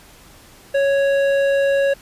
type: tone with hard clipping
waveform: sine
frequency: 554.4 Hz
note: C#5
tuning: in tune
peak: -16 dBFS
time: 0.74-1.94 s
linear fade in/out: 10 ms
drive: 10 dB
effects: pink hiss -46 dBFS RMS until 2.01 s + resampled to 32000 Hz